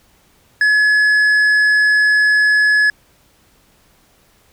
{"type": "tone with tanh clipping", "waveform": "triangle", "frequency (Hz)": 1700, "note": "G#6", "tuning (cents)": 40, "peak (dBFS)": -11, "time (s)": [0.61, 2.9], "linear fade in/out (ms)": 2, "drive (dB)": 10, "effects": ["pink hiss -54 dBFS RMS until 4.52 s"]}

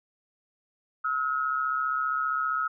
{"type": "tone pair together", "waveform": "sine", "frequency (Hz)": [1291.9, 1427], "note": ["E6", "F6"], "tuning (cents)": [-35, 37], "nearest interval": "major second", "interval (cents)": 172, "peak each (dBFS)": [-26, -31], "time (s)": [1.04, 2.68], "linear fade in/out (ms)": 10, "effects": []}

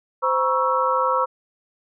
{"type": "tone cluster", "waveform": "sine", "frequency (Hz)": [518, 955, 1107, 1322], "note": ["C5", "A#5", "C#6", "E6"], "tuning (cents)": [-17, 42, -3, 5], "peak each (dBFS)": -23, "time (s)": [0.22, 1.26], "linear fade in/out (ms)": 20, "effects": []}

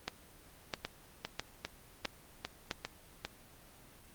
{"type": "two click trains", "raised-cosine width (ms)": 0.2, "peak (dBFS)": [-16, -19], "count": [5, 7], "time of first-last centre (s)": [[0.08, 2.712], [0.85, 3.25]], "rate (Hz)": [1.52, 2.5], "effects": ["pink hiss -58 dBFS RMS until 4.14 s", "Opus 24 kbps"]}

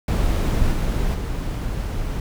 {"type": "noise with level steps", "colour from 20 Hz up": "brown", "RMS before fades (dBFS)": [-19, -21, -25], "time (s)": [0.08, 2.2], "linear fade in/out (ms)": 2, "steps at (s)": [0.72, 1.14], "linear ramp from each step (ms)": 5, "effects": []}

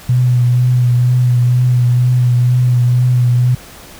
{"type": "tone with vibrato", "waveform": "sine", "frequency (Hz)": 123.7, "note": "B2", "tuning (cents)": 3, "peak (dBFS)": -8, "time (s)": [0.09, 3.55], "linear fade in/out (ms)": 5, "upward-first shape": "triangle", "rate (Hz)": 2.1, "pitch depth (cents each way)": 28, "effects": ["pink hiss -36 dBFS RMS until 3.99 s"]}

